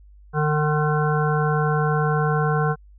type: harmonic tone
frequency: 151.3 Hz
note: D#3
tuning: 48 cents flat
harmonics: 1 / 3 / 5 / 7 / 9 / 10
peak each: -20 / -25 / -27 / -28 / -30 / -30 dBFS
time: 0.33-2.76 s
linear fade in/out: 50 ms
effects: added 50 Hz sine -45 dBFS peak until 2.98 s